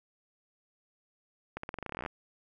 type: accelerating click train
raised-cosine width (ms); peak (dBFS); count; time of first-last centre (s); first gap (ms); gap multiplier
0.5; -22; 17; 1.57-2.062; 64; 0.89
effects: none